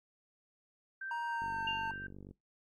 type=tone with tremolo; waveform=sine; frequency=1564 Hz; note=G6; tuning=4 cents flat; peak=-38 dBFS; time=1.01-2.07 s; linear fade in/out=5 ms; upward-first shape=triangle; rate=3.8 Hz; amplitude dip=40%
type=tone with pitch glide; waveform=triangle; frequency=940 to 900.1 Hz; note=A#5 to A5; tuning=+14 to +39 cents; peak=-34 dBFS; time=1.11-1.91 s; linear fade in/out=2 ms; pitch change=-75 cents; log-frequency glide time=1.27-1.66 s
type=click train; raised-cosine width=3 ms; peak=-37 dBFS; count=44; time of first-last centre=1.42-2.31 s; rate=48.3 Hz
type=tone with exponential decay; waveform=sine; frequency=2792 Hz; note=F7; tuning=1 cent flat; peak=-31 dBFS; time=1.67-2.07 s; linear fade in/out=5 ms; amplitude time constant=86 ms
effects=noise-tail reverb RT60 0.2 s tail -22 dB re dry + AAC 64 kbps